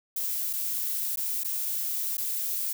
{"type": "noise with dropouts", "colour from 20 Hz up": "violet", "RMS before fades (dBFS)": -30, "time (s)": [0.16, 2.73], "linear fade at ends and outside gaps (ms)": 5, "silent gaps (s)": [[0.531, 0.534], [1.159, 1.172], [1.436, 1.445], [2.171, 2.18]], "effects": []}